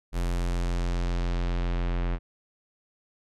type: tone with low-pass filter sweep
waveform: square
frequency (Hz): 43.65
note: F1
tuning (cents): 0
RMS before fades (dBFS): -27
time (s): 0.12-2.19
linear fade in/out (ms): 50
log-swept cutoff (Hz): 12000 to 2400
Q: 0.96
effects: none